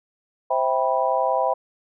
sine chord, C major seventh, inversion none, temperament just, 523.3 / 654.1 / 784.9 / 981.1 Hz, C5 / E5 / G5 / B5, 0 / -14 / +2 / -12 cents, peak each -24 dBFS, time 0.5-1.54 s, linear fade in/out 10 ms, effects none

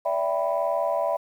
sine chord, E minor seventh, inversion third, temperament equal with one note detuned, 578.2 / 659.3 / 784 / 987.8 Hz, D5 / E5 / G5 / B5, -27 / 0 / 0 / 0 cents, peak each -26 / -25 / -31 / -29 dBFS, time 0.05-1.17 s, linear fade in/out 10 ms, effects tanh soft clip ceiling -13 dBFS + 9-bit

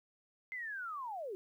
sine linear sweep, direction down, 2091 to 357.5 Hz, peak -39 dBFS, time 0.52-1.35 s, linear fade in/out 0 ms, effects 12-bit

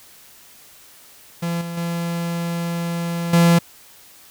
45% pulse tone with level steps, 170 Hz, F3, 46 cents flat, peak -21 / -27 / -22 / -11 dBFS, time 1.42-3.59 s, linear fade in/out 10 ms, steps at 1.61 / 1.77 / 3.33 s, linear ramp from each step 5 ms, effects white hiss -47 dBFS RMS until 4.3 s

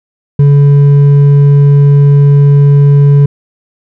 sine tone with hard clipping, 142.6 Hz, C#3, 49 cents sharp, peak -3 dBFS, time 0.39-3.26 s, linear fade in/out 5 ms, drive 4 dB, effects none

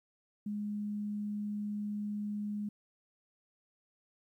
sine tone, 207.7 Hz, G#3, in tune, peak -34 dBFS, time 0.46-2.69 s, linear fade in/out 5 ms, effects 12-bit

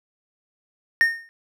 triangle tone with exponential decay, 1836 Hz, A#6, 27 cents flat, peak -9 dBFS, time 1.01-1.29 s, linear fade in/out 0 ms, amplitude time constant 60 ms, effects none

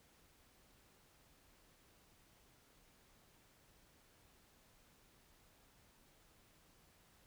silence, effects pink hiss -69 dBFS RMS until 7.26 s

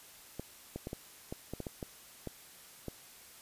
clicks, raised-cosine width 2 ms, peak -25 dBFS, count 11, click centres 0.396 / 0.76 / 0.871 / 0.931 / 1.325 / 1.536 / 1.603 / 1.668 / 1.828 / 2.273 / 2.883 s, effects white hiss -55 dBFS RMS until 3.41 s + resampled to 32000 Hz

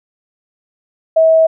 sine tone, 645 Hz, E5, 38 cents flat, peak -6 dBFS, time 1.16-1.47 s, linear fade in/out 10 ms, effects none

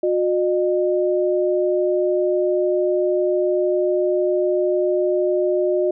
sine tone pair together, 361.9 / 609 Hz, F#4 / D#5, -38 / -37 cents, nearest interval major sixth, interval 901 cents, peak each -18 / -20 dBFS, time 0.03-5.91 s, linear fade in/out 5 ms, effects none

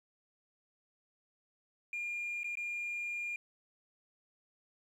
sine tone with dropouts, 2410 Hz, D7, 44 cents sharp, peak -34 dBFS, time 1.93-3.36 s, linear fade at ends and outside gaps 2 ms, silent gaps 2.433-2.443 / 2.554-2.571 s, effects tanh soft clip ceiling -33 dBFS + 11-bit

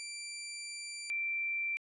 15% pulse / sine tone pair in turn, 2349 / 2349 Hz, D7 / D7, 0 / 0 cents, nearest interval unison, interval 0 cents, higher neither, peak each -34 / -32 dBFS, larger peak second, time 0-1.1 / 1.1-1.77 s, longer first, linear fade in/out 0 ms, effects resampled to 24000 Hz

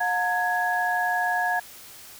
sine tone cluster, 719 / 907 / 1668 Hz, F#5 / A#5 / G#6, -50 / -48 / +7 cents, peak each -25 / -30 / -25 dBFS, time 0-1.6 s, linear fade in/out 10 ms, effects white hiss -45 dBFS RMS until 2.19 s

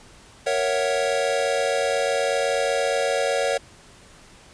square chord, F# dominant seventh, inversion first, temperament equal, 466.2 / 554.4 / 659.3 / 740 Hz, A#4 / C#5 / E5 / F#5, 0 / 0 / 0 / 0 cents, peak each -27 / -24 / -30 / -29 dBFS, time 0.46-3.58 s, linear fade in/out 10 ms, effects pink hiss -49 dBFS RMS until 4.53 s + resampled to 22050 Hz

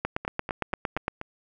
two click trains, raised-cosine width 0.5 ms, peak -11 / -19 dBFS, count 10 / 5, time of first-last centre 0.05-1.081 / 0.25-1.214 s, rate 8.73 / 4.15 Hz, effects none

